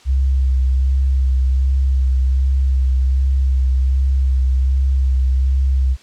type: tone with vibrato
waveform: sine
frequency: 65.7 Hz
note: C2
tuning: 8 cents sharp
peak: -12 dBFS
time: 0.05-5.97 s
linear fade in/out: 50 ms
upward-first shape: sine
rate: 1.3 Hz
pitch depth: 26 cents each way
effects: white hiss -47 dBFS RMS until 6.02 s + low-pass 6000 Hz 12 dB/octave